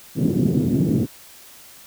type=band-pass noise; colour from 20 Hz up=pink; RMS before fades=-19 dBFS; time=0.15-1.07 s; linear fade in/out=50 ms; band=130 to 320 Hz; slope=24 dB/octave; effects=white hiss -45 dBFS RMS until 1.86 s